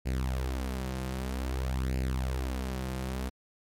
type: tone with flanger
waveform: sawtooth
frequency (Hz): 64.7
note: C2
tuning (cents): -19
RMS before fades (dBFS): -32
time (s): 0.05-3.3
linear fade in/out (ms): 20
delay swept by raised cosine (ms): 0.42 to 5.72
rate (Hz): 0.52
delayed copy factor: +0.65
effects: MP3 64 kbps